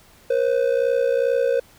triangle ring-modulated tone, 507 Hz, B4, 45 cents sharp, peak -12 dBFS, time 0.3-1.6 s, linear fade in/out 5 ms, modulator 31.2 Hz, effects pink hiss -52 dBFS RMS until 1.78 s

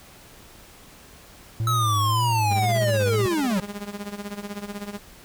triangle tone with vibrato, 110 Hz, A2, in tune, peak -20 dBFS, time 1.6-3.26 s, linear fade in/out 0 ms, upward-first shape triangle, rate 1.9 Hz, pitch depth 140 cents each way
square linear sweep, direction down, 1308 to 174.61 Hz, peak -22 dBFS, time 1.67-3.6 s, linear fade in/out 2 ms
sawtooth tone with tremolo, 204 Hz, G#3, 31 cents flat, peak -25 dBFS, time 2.5-4.99 s, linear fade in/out 20 ms, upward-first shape sine, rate 16 Hz, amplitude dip 80%
effects pink hiss -48 dBFS RMS until 5.24 s

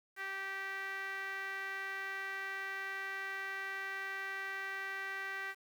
sawtooth tone with band-pass filter, 388.7 Hz, G4, 15 cents flat, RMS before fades -41 dBFS, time 0.16-5.55 s, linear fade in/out 50 ms, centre 1800 Hz, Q 4.7, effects 10-bit

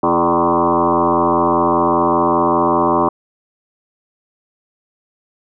sine tone with frequency modulation, 681 Hz, F5, 44 cents flat, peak -11 dBFS, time 0.03-3.09 s, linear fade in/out 5 ms, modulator 85.1 Hz, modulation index 5.4, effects none

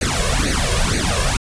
pink noise with flanger, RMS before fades -18 dBFS, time 0.01-1.37 s, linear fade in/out 5 ms, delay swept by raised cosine 0.46 to 1.86 ms, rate 2.1 Hz, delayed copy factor +0.9, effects resampled to 22050 Hz

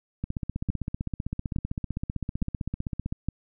two click trains, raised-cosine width 5 ms, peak -14 / -17 dBFS, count 4 / 46, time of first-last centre 0.7-3.286 / 0.24-3.125 s, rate 1.16 / 15.6 Hz, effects none

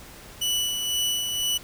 sawtooth tone with tremolo, 2960 Hz, F#7, in tune, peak -19 dBFS, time 0.41-1.58 s, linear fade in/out 10 ms, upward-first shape sine, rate 2 Hz, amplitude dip 40%, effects pink hiss -45 dBFS RMS until 1.63 s

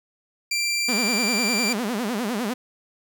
20% pulse tone, 2359 Hz, D7, 7 cents sharp, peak -17 dBFS, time 0.51-1.73 s, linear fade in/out 5 ms
sawtooth tone with vibrato, 224.8 Hz, A3, 37 cents sharp, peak -20 dBFS, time 0.88-2.54 s, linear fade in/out 10 ms, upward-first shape sine, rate 9.9 Hz, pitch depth 220 cents each way
effects none

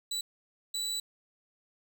30% pulse tone bursts at uneven times, 3951 Hz, B7, in tune, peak -29 dBFS, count 2, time 0.11-0.21 / 0.74-1 s, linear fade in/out 5 ms, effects none

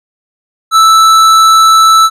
sine tone with hard clipping, 1317 Hz, E6, 2 cents flat, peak -4 dBFS, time 0.71-2.1 s, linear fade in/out 50 ms, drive 13 dB, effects none

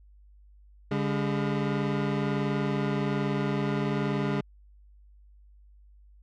25% pulse tone pair together, 142.1 / 202.5 Hz, C#3 / G#3, +43 / -43 cents, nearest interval tritone, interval 614 cents, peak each -25 dBFS, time 0.91-4.41 s, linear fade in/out 5 ms, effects added 50 Hz sine -52 dBFS peak until 6.22 s + low-pass 3000 Hz 12 dB/octave

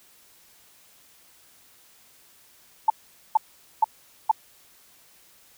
sine tone bursts, 880 Hz, A5, in tune, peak -13 dBFS, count 4, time 2.88-4.314 s, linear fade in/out 5 ms, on 21 ms, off 450 ms, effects white hiss -56 dBFS RMS until 5.57 s

